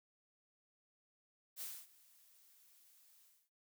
blue noise with ADSR envelope, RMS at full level -44 dBFS, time 1.56-3.5 s, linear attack 53 ms, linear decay 250 ms, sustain -23 dB, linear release 260 ms, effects noise-tail reverb RT60 0.2 s tail -25 dB re dry

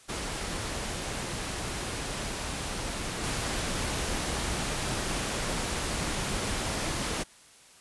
pink noise with level steps, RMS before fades -34 / -31 dBFS, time 0.08-7.24 s, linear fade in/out 20 ms, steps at 3.23 s, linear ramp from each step 10 ms, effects white hiss -55 dBFS RMS until 7.8 s + resampled to 24000 Hz

